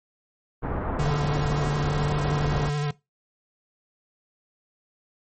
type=low-pass noise; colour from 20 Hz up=pink; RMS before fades=-28 dBFS; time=0.62-2.7 s; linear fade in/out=20 ms; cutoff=1400 Hz; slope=24 dB/octave
type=tone with vibrato; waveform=square; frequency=146.83 Hz; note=D3; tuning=in tune; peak=-24 dBFS; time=0.99-2.91 s; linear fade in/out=5 ms; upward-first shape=square; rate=12 Hz; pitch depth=22 cents each way
effects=noise-tail reverb RT60 0.2 s tail -19 dB re dry + MP3 32 kbps